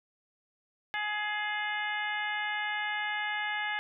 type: harmonic tone with a mistuned harmonic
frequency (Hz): 420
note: G#4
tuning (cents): +19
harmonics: 2 / 3 / 4 / 5 / 6 / 7 / 8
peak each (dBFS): -36 / -45 / -34 / -36 / -46 / -41 / -47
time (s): 0.94-3.79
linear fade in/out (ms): 0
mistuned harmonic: 8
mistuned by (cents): +76
effects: none